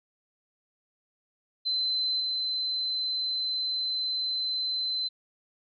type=tone with level steps; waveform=sine; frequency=4061 Hz; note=B7; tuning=48 cents sharp; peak=-25 / -27 dBFS; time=1.65-5.09 s; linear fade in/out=20 ms; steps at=2.2 s; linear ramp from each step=2 ms; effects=none